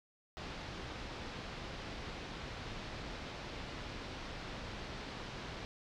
pink low-pass noise, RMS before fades -45 dBFS, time 0.37-5.65 s, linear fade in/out 0 ms, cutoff 4900 Hz, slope 24 dB/octave, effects none

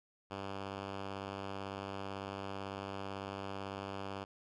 5% pulse tone, 98 Hz, G2, in tune, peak -29 dBFS, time 0.3-4.25 s, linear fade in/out 20 ms, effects low-pass 4000 Hz 12 dB/octave

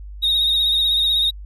triangle tone with vibrato, 3738 Hz, A#7, 4 cents sharp, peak -13 dBFS, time 0.22-1.31 s, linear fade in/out 20 ms, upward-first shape sine, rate 16 Hz, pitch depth 40 cents each way, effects tanh soft clip ceiling -10 dBFS + added 50 Hz sine -32 dBFS peak until 1.45 s

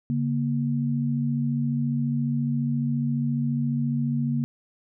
sine tone pair together, 141.2 / 235.7 Hz, C#3 / A#3, +32 / +19 cents, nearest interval major sixth, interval 887 cents, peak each -25 dBFS, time 0.1-4.44 s, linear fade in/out 0 ms, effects none

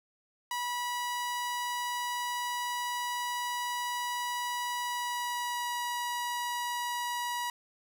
sawtooth tone with pitch glide, 974 to 967.3 Hz, B5 to B5, -24 to -36 cents, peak -28 dBFS, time 0.51-7.5 s, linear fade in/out 2 ms, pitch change -12 cents, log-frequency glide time 4.8-5.74 s, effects none

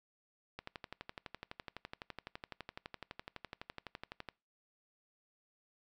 click train, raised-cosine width 0.3 ms, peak -27 dBFS, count 45, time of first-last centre 0.59-4.287 s, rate 11.9 Hz, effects noise-tail reverb RT60 0.3 s tail -24 dB re dry

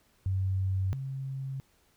sine tone pair in turn, 95.1 / 134.49 Hz, F#2 / C3, +48 / +48 cents, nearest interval tritone, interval 600 cents, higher second, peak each -26 / -33 dBFS, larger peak first, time 0.26-0.93 / 0.93-1.6 s, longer neither, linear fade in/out 0 ms, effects pink hiss -67 dBFS RMS until 1.96 s

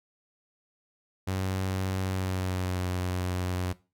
sawtooth tone with pitch glide, 94.6 to 90.9 Hz, F#2 to F#2, +39 to -30 cents, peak -24 dBFS, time 1.27-3.73 s, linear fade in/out 10 ms, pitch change -69 cents, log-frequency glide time 2.04-2.85 s, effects noise-tail reverb RT60 0.3 s tail -19 dB re dry

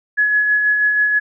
sine tone with tremolo, 1692 Hz, G#6, 32 cents sharp, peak -11 dBFS, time 0.17-1.2 s, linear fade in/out 20 ms, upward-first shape sine, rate 6.2 Hz, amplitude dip 35%, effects none

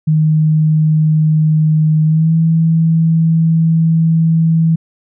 sine tone with pitch glide, 155.56 to 162.82 Hz, D#3 to E3, 0 to -21 cents, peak -8 dBFS, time 0.07-4.76 s, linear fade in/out 10 ms, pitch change +79 cents, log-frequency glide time 2.05-2.34 s, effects none

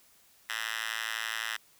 5% pulse tone with high-pass filter, 111.9 Hz, A2, 30 cents sharp, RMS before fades -35 dBFS, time 0.49-1.57 s, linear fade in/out 10 ms, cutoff 2000 Hz, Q 5.3, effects white hiss -62 dBFS RMS until 1.79 s

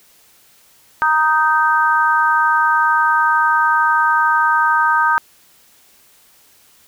sine chord, Eb major, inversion second, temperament just, 933.4 / 1244.5 / 1555.6 Hz, Bb5 / Eb6 / G6, +2 / 0 / -14 cents, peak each -16 dBFS, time 1.02-5.18 s, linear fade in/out 0 ms, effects white hiss -51 dBFS RMS until 6.87 s

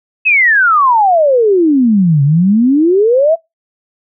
sine exponential two-way sweep, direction down then up, 2637 to 136.5 to 679 Hz, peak -6 dBFS, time 0.25-3.36 s, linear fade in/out 20 ms, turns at 2.23 s, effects noise-tail reverb RT60 0.2 s tail -26 dB re dry

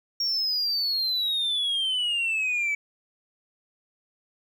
sine exponential sweep, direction down, 5588 to 2280 Hz, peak -21 dBFS, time 0.2-2.75 s, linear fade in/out 5 ms, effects tanh soft clip ceiling -22 dBFS + 10-bit

